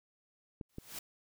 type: clicks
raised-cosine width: 3 ms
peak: -29 dBFS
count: 2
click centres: 0.612 / 0.784 s
type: noise with exponential growth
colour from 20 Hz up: white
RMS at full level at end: -40 dBFS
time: 0.69-0.99 s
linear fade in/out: 5 ms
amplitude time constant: 65 ms
effects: none